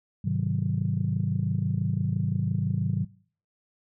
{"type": "chord", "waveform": "sine", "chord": "Ab dominant seventh", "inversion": "none", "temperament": "just", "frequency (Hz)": [103.83, 129.78, 155.74, 186.89], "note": ["Ab2", "C3", "Eb3", "Gb3"], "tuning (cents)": [0, -14, 2, 18], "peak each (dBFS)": -29, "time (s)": [0.24, 3.05], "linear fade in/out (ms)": 10, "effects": ["noise-tail reverb RT60 0.5 s tail -22 dB re dry", "tanh soft clip ceiling -14 dBFS"]}